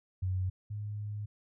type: tone pair in turn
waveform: sine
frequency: 93 / 104.39 Hz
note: F#2 / G#2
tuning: +9 / +9 cents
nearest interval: major second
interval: 200 cents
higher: second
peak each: -29 / -35 dBFS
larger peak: first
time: 0.22-0.5 / 0.7-1.26 s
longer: second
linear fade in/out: 10 ms
effects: none